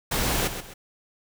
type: noise with echo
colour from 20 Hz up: pink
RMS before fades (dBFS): -25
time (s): 0.11-0.48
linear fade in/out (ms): 10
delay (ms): 130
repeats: 2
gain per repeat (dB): -9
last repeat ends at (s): 0.74
effects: none